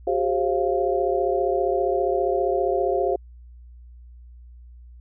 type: tone cluster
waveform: sine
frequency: 373.1 / 408.1 / 534 / 693 Hz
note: F#4 / G#4 / C5 / F5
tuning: +14 / -30 / +35 / -14 cents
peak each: -25 dBFS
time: 0.07-3.16 s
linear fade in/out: 5 ms
effects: added 60 Hz sine -42 dBFS peak until 5 s